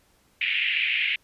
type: band-pass noise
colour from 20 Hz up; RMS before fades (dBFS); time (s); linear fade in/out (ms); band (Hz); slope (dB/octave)
pink; -25; 0.41-1.16; 5; 2100 to 2900; 48
effects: pink hiss -63 dBFS RMS until 1.23 s + resampled to 32000 Hz